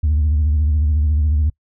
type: tone with vibrato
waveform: sine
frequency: 75.5 Hz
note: D2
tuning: 48 cents sharp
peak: -11 dBFS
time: 0.03-1.5 s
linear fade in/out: 10 ms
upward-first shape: sine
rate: 14 Hz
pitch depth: 96 cents each way
effects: noise-tail reverb RT60 0.1 s tail -25 dB re dry + tanh soft clip ceiling -11 dBFS